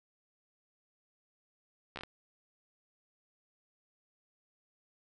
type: slowing click train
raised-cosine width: 0.3 ms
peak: -25 dBFS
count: 5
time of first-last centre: 1.96-2.035 s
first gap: 13 ms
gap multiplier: 1.25
effects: none